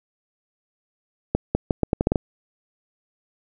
accelerating click train, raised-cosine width 2 ms, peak -5 dBFS, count 9, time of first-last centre 1.35-2.158 s, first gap 200 ms, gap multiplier 0.79, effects none

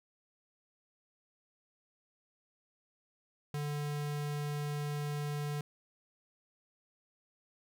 square tone, 146.83 Hz, D3, in tune, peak -35 dBFS, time 3.54-5.61 s, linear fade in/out 2 ms, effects 12-bit

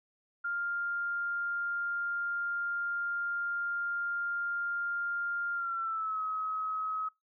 sine tone with pitch glide, 1400 to 1276.4 Hz, F6 to D#6, +4 to +44 cents, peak -31 dBFS, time 0.44-7.09 s, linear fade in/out 10 ms, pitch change -160 cents, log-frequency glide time 5.54-6.21 s, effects noise-tail reverb RT60 0.2 s tail -25 dB re dry

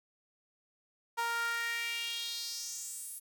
sawtooth tone with high-pass filter sweep, 466.1 Hz, A#4, in tune, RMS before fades -37 dBFS, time 1.17-3.2 s, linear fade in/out 20 ms, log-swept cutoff 1000 to 11000 Hz, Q 3.5, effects none

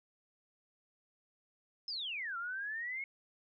sine exponential two-way sweep, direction down then up, 5274 to 1352 to 2201 Hz, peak -37 dBFS, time 1.88-3.04 s, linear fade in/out 2 ms, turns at 2.37 s, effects none

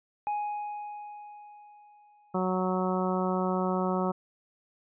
triangle tone with exponential decay, 832 Hz, G#5, 3 cents sharp, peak -25 dBFS, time 0.27-2.76 s, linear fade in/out 0 ms, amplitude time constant 540 ms
harmonic tone, 185 Hz, F#3, in tune, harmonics 1 / 2 / 3 / 4 / 5 / 6 / 7, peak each -29 / -32 / -34 / -35 / -36 / -37 / -37 dBFS, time 2.34-4.12 s, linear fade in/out 10 ms
effects resampled to 8000 Hz

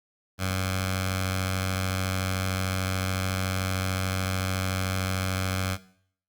10% pulse tone with notch filter, 93.6 Hz, F#2, 20 cents sharp, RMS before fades -28 dBFS, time 0.38-5.78 s, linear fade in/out 50 ms, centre 360 Hz, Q 0.54, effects noise-tail reverb RT60 0.6 s tail -18 dB re dry + Opus 48 kbps

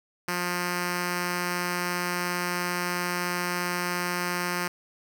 5% pulse tone with notch filter, 177.1 Hz, F3, 24 cents sharp, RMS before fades -29 dBFS, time 0.28-4.68 s, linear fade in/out 5 ms, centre 620 Hz, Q 1.9, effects none

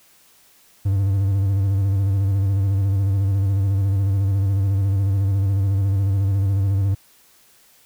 triangle tone with vibrato, 98 Hz, G2, in tune, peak -14 dBFS, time 0.85-6.95 s, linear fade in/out 10 ms, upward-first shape square, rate 14 Hz, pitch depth 41 cents each way, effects white hiss -54 dBFS RMS until 7.85 s

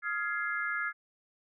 sine chord, F minor seventh, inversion third, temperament just, 1257.2 / 1396.9 / 1676.3 / 2095 Hz, Eb6 / F6 / Ab6 / C7, +18 / 0 / +16 / +2 cents, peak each -39 / -35 / -34 / -38 dBFS, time 0.02-0.93 s, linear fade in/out 50 ms, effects none

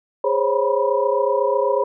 sine tone cluster, 410.6 / 523 / 551 / 966 / 1000 Hz, G#4 / C5 / C#5 / B5 / B5, -20 / -1 / -11 / -39 / +21 cents, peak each -22 / -21 / -21 / -24 / -28 dBFS, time 0.24-1.84 s, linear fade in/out 5 ms, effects none

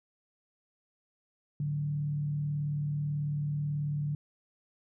sine tone with frequency modulation, 146.83 Hz, D3, in tune, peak -29 dBFS, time 1.6-4.15 s, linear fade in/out 2 ms, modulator 38.3 Hz, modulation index 0.33, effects none

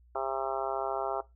harmonic tone, 134.1 Hz, C3, 43 cents sharp, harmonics 3 / 4 / 5 / 6 / 7 / 8 / 9 / 10, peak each -38 / -39 / -35 / -37 / -39 / -42 / -42 / -41 dBFS, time 0.15-1.21 s, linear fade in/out 5 ms, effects noise-tail reverb RT60 0.2 s tail -18 dB re dry + added 60 Hz sine -57 dBFS peak until 1.35 s

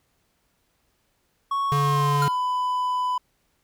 triangle tone with pitch glide, 1108.7 to 999.2 Hz, C#6 to B5, 0 to +20 cents, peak -20 dBFS, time 1.51-3.18 s, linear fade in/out 5 ms, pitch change -180 cents, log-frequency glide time 1.78-2.28 s
square tone, 143.3 Hz, D3, 42 cents flat, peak -22 dBFS, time 1.72-2.28 s, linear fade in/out 0 ms
square tone with exponential decay, 1396.9 Hz, F6, in tune, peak -24 dBFS, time 2.22-2.4 s, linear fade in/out 2 ms, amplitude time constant 37 ms
effects pink hiss -69 dBFS RMS until 3.63 s

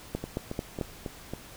two click trains, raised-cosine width 2 ms, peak -16 / -20 dBFS, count 4 / 5, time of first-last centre 0.15-0.812 / 0.24-1.336 s, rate 4.53 / 3.65 Hz, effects pink hiss -48 dBFS RMS until 1.56 s

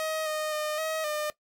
sawtooth tone with pitch steps, 630 / 617 / 609 / 634 / 604 Hz, D#5 / D#5 / D#5 / D#5 / D5, +21 / -15 / -37 / +32 / +48 cents, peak -25 dBFS, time 0-1.3 s, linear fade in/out 0 ms, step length 260 ms, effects noise-tail reverb RT60 0.1 s tail -17 dB re dry

